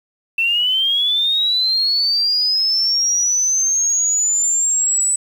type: linear sweep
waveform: sine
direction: up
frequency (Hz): 2664 to 7990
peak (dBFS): -14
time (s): 0.38-5.16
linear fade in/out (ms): 5
effects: 7-bit